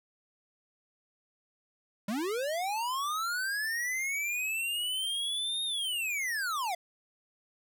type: linear two-way sweep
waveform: square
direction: up then down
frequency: 190.4 to 3729 to 668 Hz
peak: -31 dBFS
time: 2.08-6.75 s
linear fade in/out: 5 ms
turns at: 5.64 s
effects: none

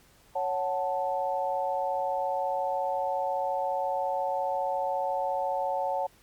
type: chord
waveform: sine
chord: F# minor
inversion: second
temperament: equal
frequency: 554.4 / 740 / 880 Hz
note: C#5 / F#5 / A5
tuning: 0 / 0 / 0 cents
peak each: -31 dBFS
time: 0.35-6.07 s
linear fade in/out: 10 ms
effects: pink hiss -60 dBFS RMS until 6.22 s + Opus 48 kbps

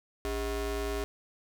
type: ring-modulated tone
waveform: 35% pulse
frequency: 230 Hz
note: A#3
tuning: 23 cents flat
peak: -26 dBFS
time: 0.25-1.04 s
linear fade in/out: 0 ms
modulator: 175 Hz
effects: none

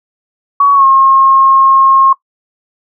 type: tone with pitch glide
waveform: sine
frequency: 1125 to 1076.1 Hz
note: C#6 to C6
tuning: +25 to +48 cents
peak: -4 dBFS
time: 0.6-2.13 s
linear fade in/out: 5 ms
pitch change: -77 cents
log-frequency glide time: 0.74-0.85 s
effects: noise-tail reverb RT60 0.1 s tail -18 dB re dry

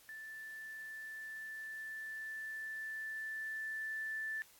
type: tone with level ramp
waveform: sine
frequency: 1760 Hz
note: A6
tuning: in tune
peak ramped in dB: -46 to -37 dBFS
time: 0.09-4.42 s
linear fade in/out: 0 ms
effects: white hiss -63 dBFS RMS until 4.59 s + AAC 64 kbps

